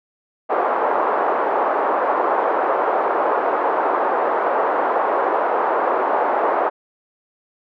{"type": "band-pass noise", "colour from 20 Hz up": "white", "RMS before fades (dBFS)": -19, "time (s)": [0.49, 6.7], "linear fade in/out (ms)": 20, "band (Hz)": [390, 1100], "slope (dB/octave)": 24, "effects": []}